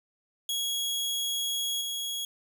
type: tone with level steps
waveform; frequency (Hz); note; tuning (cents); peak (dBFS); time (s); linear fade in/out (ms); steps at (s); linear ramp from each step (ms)
sawtooth; 3322; G#7; 0; -25 / -28; 0.49-2.25; 2; 1.81; 2
effects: none